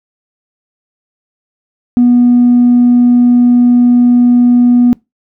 triangle tone with tanh clipping, 243.6 Hz, B3, 24 cents flat, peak -4 dBFS, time 1.97-4.93 s, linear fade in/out 0 ms, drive 5 dB, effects noise-tail reverb RT60 0.2 s tail -24 dB re dry

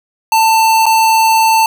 square tone with dropouts, 891 Hz, A5, 22 cents sharp, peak -8 dBFS, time 0.32-1.66 s, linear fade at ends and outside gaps 2 ms, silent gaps 0.857-0.864 s, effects none

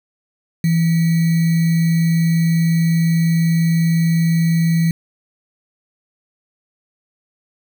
sine tone with sample-and-hold, 165.6 Hz, E3, 8 cents sharp, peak -12 dBFS, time 0.64-4.91 s, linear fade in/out 2 ms, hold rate 2100 Hz, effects none

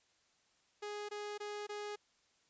sawtooth tone bursts, 415.3 Hz, G#4, in tune, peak -37 dBFS, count 4, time 0.82-1.96 s, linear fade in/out 10 ms, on 270 ms, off 20 ms, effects white hiss -73 dBFS RMS until 2.49 s + resampled to 16000 Hz

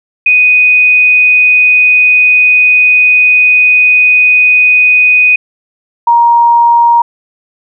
sine tone pair in turn, 2490 / 940.8 Hz, D#7 / A#5, +1 / +16 cents, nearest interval octave + perfect fourth, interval 1685 cents, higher first, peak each -3 dBFS, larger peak neither, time 0.26-5.36 / 6.07-7.02 s, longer first, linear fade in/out 5 ms, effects none

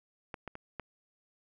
clicks, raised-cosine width 0.5 ms, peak -24 / -25 / -28 / -23 dBFS, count 4, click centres 0.342 / 0.477 / 0.554 / 0.797 s, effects none

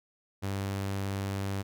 sawtooth tone, 98.2 Hz, G2, 4 cents sharp, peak -27 dBFS, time 0.42-1.63 s, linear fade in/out 20 ms, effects none

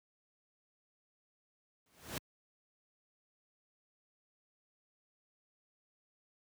pink noise with exponential growth, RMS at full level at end -37 dBFS, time 1.86-2.18 s, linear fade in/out 2 ms, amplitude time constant 69 ms, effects high-pass 80 Hz 12 dB/octave

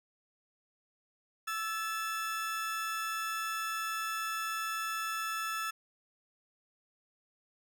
35% pulse tone pair together, 1320.7 / 1729 Hz, E6 / A6, +3 / -31 cents, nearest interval perfect fourth, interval 466 cents, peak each -33 / -38 dBFS, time 1.47-5.71 s, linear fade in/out 10 ms, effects none

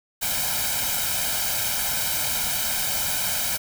white noise with comb filter, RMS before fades -25 dBFS, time 0.21-3.58 s, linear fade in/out 20 ms, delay 1.3 ms, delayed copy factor +0.8, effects none

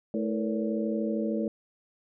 sine tone cluster, 217.3 / 325.8 / 452.7 / 485.8 / 567 Hz, A3 / E4 / A4 / B4 / C#5, -21 / -20 / +49 / -29 / +39 cents, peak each -29 / -33 / -35 / -38 / -35 dBFS, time 0.14-1.48 s, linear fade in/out 2 ms, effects none

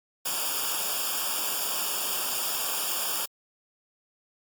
white noise with comb filter, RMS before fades -29 dBFS, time 0.25-3.26 s, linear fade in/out 10 ms, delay 0.49 ms, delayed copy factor -0.95, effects Opus 48 kbps

